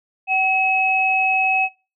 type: tone pair together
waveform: sine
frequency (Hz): 759 / 2568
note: F#5 / E7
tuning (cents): +44 / -46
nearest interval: octave + major sixth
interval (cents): 2110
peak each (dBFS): -20 / -18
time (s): 0.27-1.69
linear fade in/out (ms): 50
effects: noise-tail reverb RT60 0.3 s tail -21 dB re dry